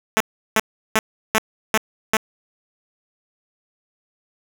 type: tone bursts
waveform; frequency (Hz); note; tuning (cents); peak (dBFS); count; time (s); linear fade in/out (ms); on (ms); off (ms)
5% pulse; 218.9; A3; -9; -3; 6; 0.17-2.168; 0; 33; 360
effects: none